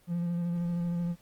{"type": "tone with vibrato", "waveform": "triangle", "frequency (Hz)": 172.6, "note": "F3", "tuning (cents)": -20, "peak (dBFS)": -26, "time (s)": [0.07, 1.16], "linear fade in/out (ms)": 50, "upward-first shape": "square", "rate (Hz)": 13, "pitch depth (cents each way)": 16, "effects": ["pink hiss -63 dBFS RMS until 1.21 s", "Opus 24 kbps"]}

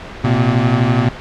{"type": "beating tone pair", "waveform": "25% pulse", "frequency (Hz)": [116, 128], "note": ["A#2", "C3"], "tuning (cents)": [-8, -38], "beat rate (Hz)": 12, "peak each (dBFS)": -11, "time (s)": [0.24, 1.09], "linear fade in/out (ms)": 5, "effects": ["pink hiss -31 dBFS RMS until 1.2 s", "low-pass 3000 Hz 12 dB/octave"]}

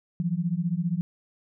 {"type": "beating tone pair", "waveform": "sine", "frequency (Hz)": [164.81, 179.81], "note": ["E3", "F#3"], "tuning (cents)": [0, -49], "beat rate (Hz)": 15, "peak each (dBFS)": -27, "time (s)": [0.2, 1.01], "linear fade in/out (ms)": 0, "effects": []}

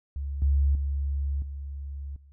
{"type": "tone with level steps", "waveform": "sine", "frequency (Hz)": 70, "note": "C#2", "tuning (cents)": 18, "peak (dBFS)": [-29, -19, -25, -33, -50], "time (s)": [0.16, 2.32], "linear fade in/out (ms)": 0, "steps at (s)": [0.42, 0.75, 1.42, 2.16], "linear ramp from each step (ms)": 2, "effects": []}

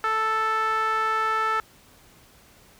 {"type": "tone with band-pass filter", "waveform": "sawtooth", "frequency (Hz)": 440, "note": "A4", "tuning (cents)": 0, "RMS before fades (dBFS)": -24, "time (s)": [0.04, 1.6], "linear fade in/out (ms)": 0, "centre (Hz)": 1400, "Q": 3.8, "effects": ["pink hiss -54 dBFS RMS until 2.79 s"]}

